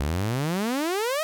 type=exponential sweep; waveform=sawtooth; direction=up; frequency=66 to 649 Hz; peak=-20 dBFS; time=0-1.23 s; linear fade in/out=0 ms; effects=none